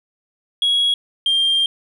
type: tone pair in turn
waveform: sine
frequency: 3322 / 3191 Hz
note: G#7 / G7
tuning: 0 / +30 cents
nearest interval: minor second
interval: 70 cents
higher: first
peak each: -12 dBFS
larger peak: neither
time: 0.62-0.94 / 1.26-1.66 s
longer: second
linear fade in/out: 2 ms
effects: tanh soft clip ceiling -12 dBFS + 9-bit